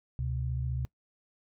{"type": "tone pair together", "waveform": "sine", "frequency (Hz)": [71.3, 126.24], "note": ["C#2", "B2"], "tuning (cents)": [49, 38], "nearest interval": "minor seventh", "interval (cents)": 989, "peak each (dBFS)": [-33, -32], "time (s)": [0.19, 0.85], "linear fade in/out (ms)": 0, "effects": ["noise-tail reverb RT60 0.1 s tail -22 dB re dry"]}